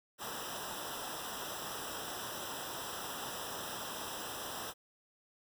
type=noise with comb filter; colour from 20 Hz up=pink; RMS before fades=-42 dBFS; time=0.18-4.74 s; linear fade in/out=50 ms; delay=0.45 ms; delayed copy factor=-0.95; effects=none